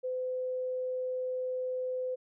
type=tone; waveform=sine; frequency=509 Hz; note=C5; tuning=48 cents flat; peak=-31 dBFS; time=0.03-2.16 s; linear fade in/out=20 ms; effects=none